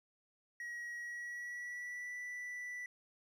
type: tone with pitch glide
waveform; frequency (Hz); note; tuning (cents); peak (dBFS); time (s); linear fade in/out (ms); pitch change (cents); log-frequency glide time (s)
triangle; 1907 to 1970.8; A#6 to B6; +39 to -4; -40; 0.6-2.86; 2; +57; 0.97-2.16
effects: none

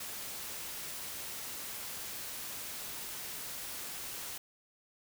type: noise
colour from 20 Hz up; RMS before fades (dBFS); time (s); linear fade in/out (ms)
white; -42; 0-4.38; 5
effects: none

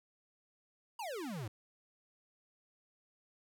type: exponential sweep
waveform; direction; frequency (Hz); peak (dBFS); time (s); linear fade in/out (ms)
square; down; 987.8 to 98.5; -40; 0.99-1.48; 5
effects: none

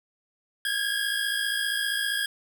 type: tone pair together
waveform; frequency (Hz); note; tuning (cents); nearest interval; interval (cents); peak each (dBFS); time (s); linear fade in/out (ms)
25% pulse; 1616 / 1671.1; G#6 / G#6; -48 / +10; minor second; 58; -24 / -25; 0.65-2.26; 2
effects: none

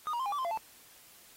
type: tone with pitch steps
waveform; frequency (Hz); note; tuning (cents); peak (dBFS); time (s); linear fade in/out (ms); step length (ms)
triangle; 1231 / 950 / 1046 / 811 / 1156 / 1042 / 685 / 882; D#6 / A#5 / C6 / G#5 / D6 / C6 / F5 / A5; -19 / +33 / -1 / -41 / -28 / -7 / -34 / +4; -29; 0.07-0.574; 0; 63
effects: white hiss -57 dBFS RMS until 1.36 s + AAC 48 kbps

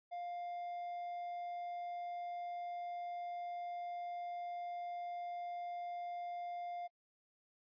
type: tone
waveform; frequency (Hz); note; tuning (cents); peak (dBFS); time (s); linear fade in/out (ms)
triangle; 702; F5; +9; -39; 0.11-6.88; 20
effects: noise-tail reverb RT60 0.1 s tail -24 dB re dry + resampled to 11025 Hz

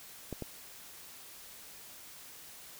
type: clicks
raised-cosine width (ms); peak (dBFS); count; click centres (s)
2; -24; 2; 0.327 / 0.423
effects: white hiss -51 dBFS RMS until 2.79 s

